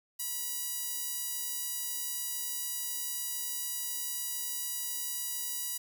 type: tone with high-pass filter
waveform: sawtooth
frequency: 971 Hz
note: B5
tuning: 30 cents flat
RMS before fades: -36 dBFS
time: 0.19-5.78 s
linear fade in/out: 10 ms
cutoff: 8600 Hz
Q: 0.53
effects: none